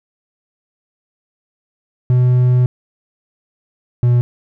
triangle tone pair in turn, 125 / 121.65 Hz, B2 / B2, +21 / -26 cents, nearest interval unison, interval 47 cents, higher first, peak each -7 dBFS, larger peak neither, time 2.1-2.66 / 4.03-4.21 s, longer first, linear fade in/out 0 ms, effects none

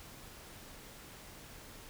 silence, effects pink hiss -52 dBFS RMS until 1.89 s

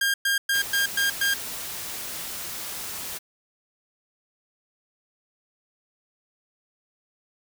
sawtooth tone bursts, 1610 Hz, G6, 46 cents sharp, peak -17 dBFS, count 6, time 0.01-1.34 s, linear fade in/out 5 ms, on 130 ms, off 110 ms
white noise, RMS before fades -34 dBFS, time 0.53-3.19 s, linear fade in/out 20 ms
effects none

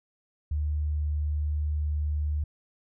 sine tone, 74.9 Hz, D2, 35 cents sharp, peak -25 dBFS, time 0.51-2.44 s, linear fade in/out 5 ms, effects none

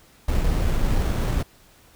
brown noise with sample-and-hold, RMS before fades -21 dBFS, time 0.28-1.43 s, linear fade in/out 5 ms, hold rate 4900 Hz, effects pink hiss -54 dBFS RMS until 1.95 s

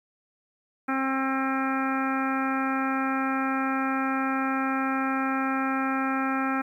harmonic tone, 266.8 Hz, C4, 34 cents sharp, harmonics 1 / 2 / 3 / 4 / 5 / 6 / 7 / 8 / 9, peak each -27 / -38 / -32 / -37 / -30 / -35 / -39 / -44 / -38 dBFS, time 0.88-6.62 s, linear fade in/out 10 ms, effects 10-bit

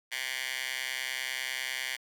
10% pulse tone with high-pass filter, 130 Hz, C3, 11 cents flat, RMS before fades -35 dBFS, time 0.11-1.97 s, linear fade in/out 20 ms, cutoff 2200 Hz, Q 2.1, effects none

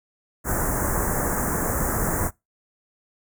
pink band-stop noise, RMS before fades -24 dBFS, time 0.44-2.31 s, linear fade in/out 50 ms, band 1800 to 6700 Hz, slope 48 dB/octave, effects noise-tail reverb RT60 0.2 s tail -23 dB re dry

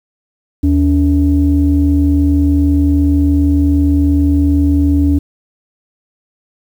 sine tone pair together, 78.15 / 284.5 Hz, D#2 / C#4, +8 / +45 cents, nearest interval octave + minor seventh, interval 2237 cents, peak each -10 dBFS, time 0.63-5.19 s, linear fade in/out 10 ms, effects tanh soft clip ceiling -2 dBFS + 7-bit

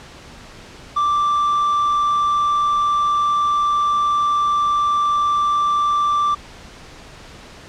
triangle tone, 1174.7 Hz, D6, in tune, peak -13 dBFS, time 0.96-6.35 s, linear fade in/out 10 ms, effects pink hiss -40 dBFS RMS until 7.68 s + low-pass 6000 Hz 12 dB/octave

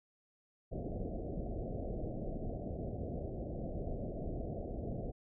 pink low-pass noise, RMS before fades -40 dBFS, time 0.71-5.12 s, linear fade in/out 20 ms, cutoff 710 Hz, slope 96 dB/octave, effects none

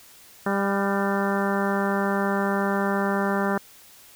harmonic tone with a mistuned harmonic, 198.4 Hz, G3, 21 cents sharp, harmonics 1 / 2 / 3 / 4 / 5 / 6 / 7 / 8 / 9, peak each -25 / -28 / -30 / -31 / -32 / -33 / -33 / -34 / -35 dBFS, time 0.46-3.58 s, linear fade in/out 5 ms, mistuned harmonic 8, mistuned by -48 cents, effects white hiss -50 dBFS RMS until 4.15 s

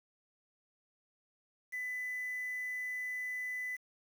sine tone with quantisation, 2000 Hz, B6, 21 cents sharp, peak -36 dBFS, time 1.72-3.77 s, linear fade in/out 20 ms, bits 9, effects none

